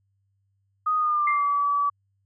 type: tone with pitch glide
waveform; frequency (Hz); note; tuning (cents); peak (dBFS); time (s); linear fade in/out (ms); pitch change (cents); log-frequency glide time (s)
sine; 1244.5 to 1147.8; D#6 to D6; 0 to -40; -20; 0.86-1.9; 10; -140; 0.97-1.42
type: tone with exponential decay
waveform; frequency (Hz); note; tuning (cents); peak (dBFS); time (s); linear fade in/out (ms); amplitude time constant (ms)
sine; 2100; C7; +6; -22; 1.27-1.65; 5; 81
effects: added 98 Hz sine -67 dBFS peak until 2.25 s

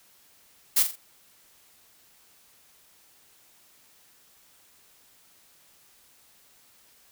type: noise with echo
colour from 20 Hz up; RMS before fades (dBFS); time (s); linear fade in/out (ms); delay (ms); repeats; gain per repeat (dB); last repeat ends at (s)
blue; -20; 0.76-0.83; 10; 43; 3; -8; 0.959
effects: white hiss -59 dBFS RMS until 7.11 s

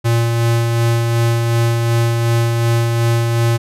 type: tone with tremolo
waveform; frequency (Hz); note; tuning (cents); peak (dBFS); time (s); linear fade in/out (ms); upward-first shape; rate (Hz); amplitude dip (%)
square; 116.6; A#2; +1; -12; 0.04-3.58; 20; sine; 2.7; 30
effects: resampled to 32000 Hz

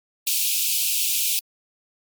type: high-pass noise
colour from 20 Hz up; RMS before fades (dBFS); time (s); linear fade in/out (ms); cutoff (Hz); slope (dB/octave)
white; -22; 0.27-1.39; 0; 2400; 96
effects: MP3 96 kbps

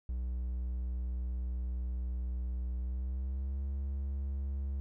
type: tone with pitch glide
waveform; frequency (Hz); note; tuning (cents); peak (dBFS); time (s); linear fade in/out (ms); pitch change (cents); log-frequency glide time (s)
triangle; 61.74 to 68.5; B1 to C#2; 0 to -20; -31; 0.09-4.8; 0; +180; 2.79-3.64
effects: none

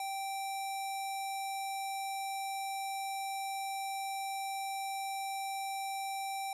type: tone with low-pass filter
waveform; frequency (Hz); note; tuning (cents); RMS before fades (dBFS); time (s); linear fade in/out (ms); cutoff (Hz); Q
square; 781; G5; -7; -38; 0-6.53; 2; 11000; 2.1
effects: none

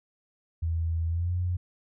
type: tone with pitch glide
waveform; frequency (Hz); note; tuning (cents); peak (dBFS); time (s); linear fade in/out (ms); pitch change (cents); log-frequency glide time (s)
sine; 82.41 to 89.35; E2 to F2; 0 to +40; -25; 0.62-1.57; 10; +140; 1.08-1.34
effects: none

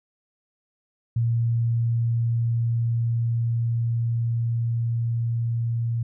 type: tone with level ramp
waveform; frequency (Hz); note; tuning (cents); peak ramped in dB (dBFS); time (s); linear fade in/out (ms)
sine; 116.54; A#2; 0; -19 to -22; 1.16-6.03; 5
effects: none

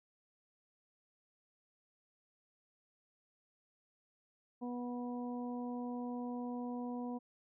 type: harmonic tone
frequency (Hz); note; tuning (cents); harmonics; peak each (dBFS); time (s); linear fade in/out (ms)
244.4; B3; -18; 1 / 2 / 3 / 4; -39 / -47 / -49 / -51; 4.61-7.19; 20
effects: none

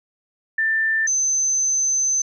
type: tone pair in turn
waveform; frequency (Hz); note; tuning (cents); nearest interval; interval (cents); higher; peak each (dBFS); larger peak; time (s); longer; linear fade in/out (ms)
sine; 1780 / 6159; A6 / G8; +20 / -31; octave + major sixth; 2149; second; -17; neither; 0.58-1.07 / 1.07-2.22; second; 5
effects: none

